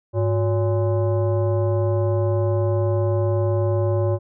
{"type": "tone with frequency modulation", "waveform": "sine", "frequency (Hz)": 103.1, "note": "G#2", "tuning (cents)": -12, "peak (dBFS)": -17, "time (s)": [0.13, 4.19], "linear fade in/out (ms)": 50, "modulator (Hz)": 464, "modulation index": 0.95, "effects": []}